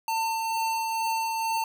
square tone with tremolo, 899 Hz, A5, 37 cents sharp, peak -25 dBFS, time 0.08-1.64 s, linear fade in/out 2 ms, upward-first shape triangle, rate 2.2 Hz, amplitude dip 30%, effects none

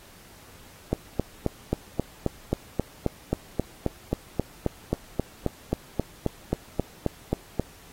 click train, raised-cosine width 2 ms, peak -9 dBFS, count 26, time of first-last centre 0.93-7.597 s, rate 3.75 Hz, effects pink hiss -51 dBFS RMS until 7.92 s + AAC 48 kbps

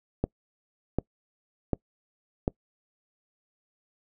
click train, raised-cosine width 2 ms, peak -11 dBFS, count 4, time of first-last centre 0.24-2.479 s, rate 1.34 Hz, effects noise-tail reverb RT60 0.1 s tail -25 dB re dry

